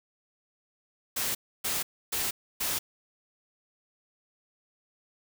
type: noise bursts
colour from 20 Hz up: white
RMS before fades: -30 dBFS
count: 4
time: 1.16-2.79 s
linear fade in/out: 10 ms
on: 190 ms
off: 290 ms
effects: none